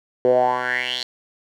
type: tone with band-pass filter sweep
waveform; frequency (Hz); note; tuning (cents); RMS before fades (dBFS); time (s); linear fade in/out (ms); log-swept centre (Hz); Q
10% pulse; 124.9; B2; +20; -20; 0.25-1.03; 0; 440 to 4200; 5.7
effects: none